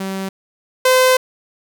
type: tone pair in turn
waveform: sawtooth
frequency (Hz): 192.3 / 513.4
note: G3 / C5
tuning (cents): -33 / -33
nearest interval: octave + perfect fourth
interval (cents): 1700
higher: second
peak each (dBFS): -18 / -6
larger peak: second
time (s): 0-0.29 / 0.85-1.17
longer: second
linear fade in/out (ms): 5
effects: none